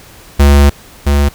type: tone pair in turn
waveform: square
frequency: 71 / 71.28 Hz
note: C#2 / C#2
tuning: +42 / +49 cents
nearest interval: unison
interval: 7 cents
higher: second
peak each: -4 / -8 dBFS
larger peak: first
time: 0.39-0.7 / 1.06-1.29 s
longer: first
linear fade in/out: 10 ms
effects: pink hiss -38 dBFS RMS until 1.34 s